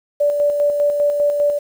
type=tone with tremolo; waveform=sine; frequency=582 Hz; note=D5; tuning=16 cents flat; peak=-12 dBFS; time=0.2-1.59 s; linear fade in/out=10 ms; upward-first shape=square; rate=5 Hz; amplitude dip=40%; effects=7-bit